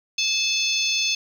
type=harmonic tone with a mistuned harmonic; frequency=869 Hz; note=A5; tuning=22 cents flat; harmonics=3 / 4 / 5 / 6 / 7; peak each=-25 / -26 / -27 / -28 / -28 dBFS; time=0.18-1.15 s; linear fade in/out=5 ms; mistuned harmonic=7; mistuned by=+64 cents; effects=8-bit